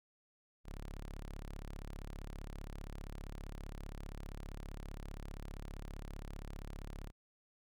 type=tone; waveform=sawtooth; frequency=35.21 Hz; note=C#1; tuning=28 cents sharp; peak=-40 dBFS; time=0.64-7.12 s; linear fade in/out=50 ms; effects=none